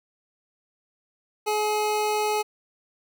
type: tone pair together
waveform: square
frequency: 423.8 / 846 Hz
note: G#4 / G#5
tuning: +35 / +32 cents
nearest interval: octave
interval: 1197 cents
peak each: -26 dBFS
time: 1.46-2.43 s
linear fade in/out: 20 ms
effects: none